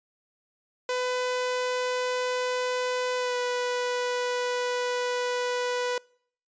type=tone with pitch glide; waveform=sawtooth; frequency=501 to 493.2 Hz; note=B4 to B4; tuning=+25 to -2 cents; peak=-22 dBFS; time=0.89-5.98 s; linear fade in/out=2 ms; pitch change=-27 cents; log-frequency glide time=3.17-3.36 s; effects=noise-tail reverb RT60 0.6 s tail -26 dB re dry + resampled to 16000 Hz